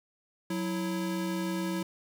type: tone pair together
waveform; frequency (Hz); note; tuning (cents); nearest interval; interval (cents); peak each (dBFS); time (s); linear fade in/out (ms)
square; 184.34 / 329.6; F#3 / E4; -6 / 0; minor seventh; 1006; -33 / -34; 0.5-1.83; 5
effects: 11-bit